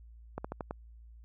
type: slowing click train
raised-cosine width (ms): 1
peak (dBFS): -22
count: 5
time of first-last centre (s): 0.38-0.709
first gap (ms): 65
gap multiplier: 1.16
effects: added 57 Hz sine -50 dBFS peak until 1.24 s